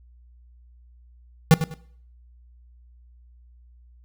square tone with echo, 160.4 Hz, E3, 47 cents flat, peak -10 dBFS, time 1.51-1.54 s, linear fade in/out 0 ms, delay 100 ms, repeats 2, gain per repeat -12 dB, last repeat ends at 1.74 s, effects noise-tail reverb RT60 0.6 s tail -19 dB re dry + added 60 Hz sine -49 dBFS peak until 4.04 s

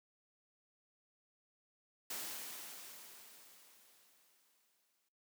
white noise with exponential decay, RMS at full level -42 dBFS, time 2.1-5.09 s, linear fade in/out 5 ms, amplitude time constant 650 ms, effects noise-tail reverb RT60 0.4 s tail -20 dB re dry + high-pass 200 Hz 12 dB/octave

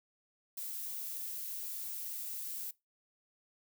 violet noise, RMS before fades -41 dBFS, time 0.57-2.71 s, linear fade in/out 5 ms, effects noise-tail reverb RT60 0.2 s tail -21 dB re dry

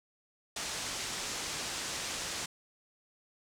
white low-pass noise, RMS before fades -38 dBFS, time 0.56-2.46 s, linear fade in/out 5 ms, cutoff 7900 Hz, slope 24 dB/octave, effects none

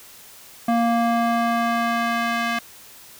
square tone with band-pass filter sweep, 233.1 Hz, A#3, in tune, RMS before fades -21 dBFS, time 0.68-2.59 s, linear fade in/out 5 ms, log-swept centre 620 to 1900 Hz, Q 0.96, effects white hiss -45 dBFS RMS until 3.19 s

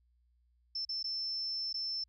sine tone with dropouts, 5320 Hz, E8, 15 cents sharp, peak -34 dBFS, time 0.75-2.04 s, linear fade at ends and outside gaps 5 ms, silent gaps 0.851-0.89 / 1.029-1.041 / 1.729-1.741 s, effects added 60 Hz sine -68 dBFS peak until 2.08 s

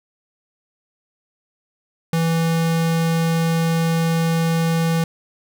square tone, 164.81 Hz, E3, in tune, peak -17 dBFS, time 2.13-5.04 s, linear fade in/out 2 ms, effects none

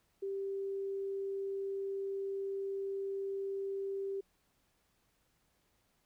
sine tone, 392 Hz, G4, in tune, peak -35 dBFS, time 0.22-4.21 s, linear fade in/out 10 ms, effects pink hiss -75 dBFS RMS until 6.05 s

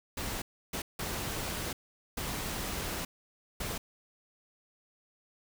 pink noise bursts at uneven times, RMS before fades -36 dBFS, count 5, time 0.17-0.42 / 0.73-0.82 / 0.99-1.73 / 2.17-3.05 / 3.6-3.78 s, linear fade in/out 5 ms, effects none

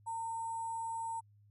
sine tone with sample-and-hold, 909 Hz, A#5, 44 cents flat, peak -36 dBFS, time 0.06-1.21 s, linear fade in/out 20 ms, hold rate 8820 Hz, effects added 103 Hz sine -61 dBFS peak until 1.5 s + resampled to 32000 Hz

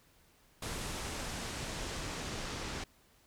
pink noise with low-pass filter sweep, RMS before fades -40 dBFS, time 0.62-2.84 s, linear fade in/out 5 ms, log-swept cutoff 10000 to 6100 Hz, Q 0.96, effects pink hiss -66 dBFS RMS until 3.26 s

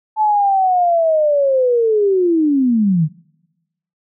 sine linear sweep, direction down, 873 to 145.5 Hz, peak -11 dBFS, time 0.16-3.09 s, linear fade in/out 50 ms, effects noise-tail reverb RT60 1.0 s tail -26 dB re dry

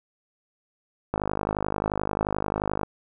click train, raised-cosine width 1 ms, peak -11 dBFS, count 88, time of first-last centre 1.14-2.833 s, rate 51.4 Hz, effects none

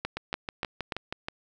two click trains, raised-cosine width 0.3 ms, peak -14 / -16 dBFS, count 4 / 8, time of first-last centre 0.05-0.922 / 0.17-1.285 s, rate 3.44 / 6.28 Hz, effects none

